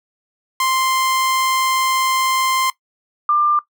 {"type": "tone pair in turn", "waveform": ["sawtooth", "sine"], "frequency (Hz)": [1046.5, 1192.7], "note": ["C6", "D6"], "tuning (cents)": [0, 26], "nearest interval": "major second", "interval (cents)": 226, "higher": "second", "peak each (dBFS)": -12, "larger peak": "neither", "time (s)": [[0.6, 2.7], [3.29, 3.59]], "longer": "first", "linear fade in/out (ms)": 2, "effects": ["noise-tail reverb RT60 0.1 s tail -18 dB re dry"]}